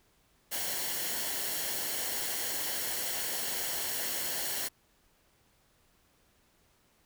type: noise with comb filter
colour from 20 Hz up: white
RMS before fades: -34 dBFS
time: 0.51-4.69 s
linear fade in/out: 20 ms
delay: 0.81 ms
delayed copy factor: -0.5
effects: pink hiss -68 dBFS RMS until 7.05 s